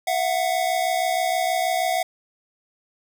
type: tone pair together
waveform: square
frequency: 668.7 / 735 Hz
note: E5 / F#5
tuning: +25 / -12 cents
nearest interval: major second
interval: 163 cents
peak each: -25 / -23 dBFS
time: 0.07-2.03 s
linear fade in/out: 5 ms
effects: none